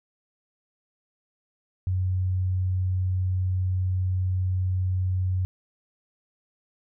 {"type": "tone", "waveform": "sine", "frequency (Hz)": 92.5, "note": "F#2", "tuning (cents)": 0, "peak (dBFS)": -22, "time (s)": [1.87, 5.45], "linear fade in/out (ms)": 0, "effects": []}